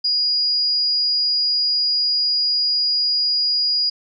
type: tone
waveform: sine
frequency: 4882 Hz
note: D#8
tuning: 34 cents flat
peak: -16 dBFS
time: 0.04-3.9 s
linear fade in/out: 10 ms
effects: none